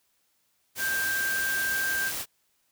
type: tone in noise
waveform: sine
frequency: 1579 Hz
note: G6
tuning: 12 cents sharp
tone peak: -26 dBFS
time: 0.78-2.12 s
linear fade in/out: 50 ms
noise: white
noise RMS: -33 dBFS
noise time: 0.75-2.26 s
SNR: +4 dB
effects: white hiss -71 dBFS RMS until 2.71 s